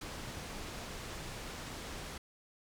pink low-pass noise, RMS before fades -44 dBFS, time 0.01-2.18 s, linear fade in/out 5 ms, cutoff 8100 Hz, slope 12 dB/octave, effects none

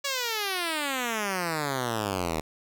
5% pulse exponential sweep, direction down, 570 to 76 Hz, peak -16 dBFS, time 0.04-2.41 s, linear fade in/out 10 ms, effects none

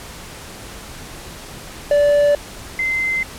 triangle / sine tone pair in turn, 581 / 2070 Hz, D5 / C7, -19 / -19 cents, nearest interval octave + minor seventh, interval 2200 cents, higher second, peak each -9 / -17 dBFS, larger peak first, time 1.91-2.35 / 2.79-3.23 s, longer neither, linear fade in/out 2 ms, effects pink hiss -35 dBFS RMS until 3.38 s + low-pass 12000 Hz 12 dB/octave

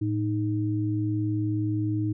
sine tone pair together, 110 / 311.1 Hz, A2 / D#4, 0 / 0 cents, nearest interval octave + tritone, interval 1800 cents, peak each -26 / -27 dBFS, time 0.01-2.13 s, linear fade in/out 10 ms, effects none

